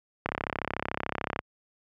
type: click train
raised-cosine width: 0.5 ms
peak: -13 dBFS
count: 39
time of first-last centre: 0.26-1.391 s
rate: 33.6 Hz
effects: high-pass 60 Hz 12 dB/octave